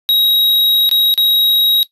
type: tone with dropouts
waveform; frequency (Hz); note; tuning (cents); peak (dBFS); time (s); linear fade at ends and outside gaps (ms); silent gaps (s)
square; 3816; A#7; +40; -10; 0.09-1.83; 0; 0.892-0.913 / 1.14-1.177
effects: noise-tail reverb RT60 0.1 s tail -17 dB re dry + resampled to 32000 Hz